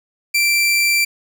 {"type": "tone", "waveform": "sawtooth", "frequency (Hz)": 2349, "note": "D7", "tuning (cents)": 0, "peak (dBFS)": -10, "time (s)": [0.34, 1.05], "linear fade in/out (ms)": 10, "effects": []}